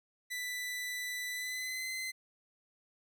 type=tone with pitch glide; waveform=sawtooth; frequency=1985 to 2053 Hz; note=B6 to C7; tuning=+8 to -33 cents; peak=-33 dBFS; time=0.3-2.12 s; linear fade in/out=20 ms; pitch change=+59 cents; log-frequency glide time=1.31-1.89 s; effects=none